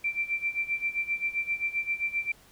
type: tone with tremolo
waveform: sine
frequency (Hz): 2349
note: D7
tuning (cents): 0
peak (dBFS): -24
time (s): 0.04-2.32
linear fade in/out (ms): 5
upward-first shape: sine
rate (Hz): 7.6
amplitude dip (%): 85
effects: pink hiss -57 dBFS RMS until 2.51 s